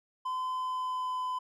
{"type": "tone with pitch glide", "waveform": "triangle", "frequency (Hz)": [1022, 1012], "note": ["C6", "B5"], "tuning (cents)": [-41, 42], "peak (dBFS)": -29, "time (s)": [0.25, 1.39], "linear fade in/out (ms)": 10, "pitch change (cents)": -17, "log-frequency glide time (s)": [0.53, 1.2], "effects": []}